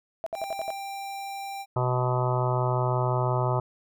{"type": "tone bursts", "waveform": "sine", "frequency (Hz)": 659.3, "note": "E5", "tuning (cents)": 0, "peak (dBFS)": -27, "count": 6, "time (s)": [0.24, 0.704], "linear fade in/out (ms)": 0, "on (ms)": 24, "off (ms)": 64}
{"type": "tone", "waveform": "square", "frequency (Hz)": 789, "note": "G5", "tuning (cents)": 11, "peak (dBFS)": -34, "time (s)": [0.33, 1.66], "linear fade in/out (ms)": 50}
{"type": "harmonic tone", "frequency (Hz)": 125.7, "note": "B2", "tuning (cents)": 31, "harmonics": [1, 3, 4, 5, 6, 7, 8, 9, 10], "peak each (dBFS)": [-25, -32, -36, -31, -37, -32, -34, -38, -36], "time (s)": [1.76, 3.6], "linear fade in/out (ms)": 5}
{"effects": []}